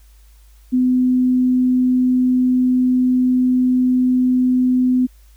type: tone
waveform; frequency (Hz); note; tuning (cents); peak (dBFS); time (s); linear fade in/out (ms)
sine; 253; B3; +42; -12; 0.72-5.07; 20
effects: added 52 Hz sine -44 dBFS peak until 5.36 s + white hiss -57 dBFS RMS until 5.36 s